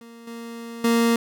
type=tone with level steps; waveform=30% pulse; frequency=232.1 Hz; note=A#3; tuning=7 cents flat; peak=-39 / -31 / -14 dBFS; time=0.01-1.16 s; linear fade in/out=2 ms; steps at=0.27 / 0.84 s; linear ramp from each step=5 ms; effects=none